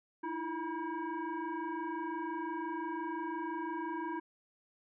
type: tone with frequency modulation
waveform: sine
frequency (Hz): 311.1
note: D#4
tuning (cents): 0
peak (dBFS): -35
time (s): 0.23-4.2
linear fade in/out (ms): 10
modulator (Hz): 648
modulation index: 1.6
effects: none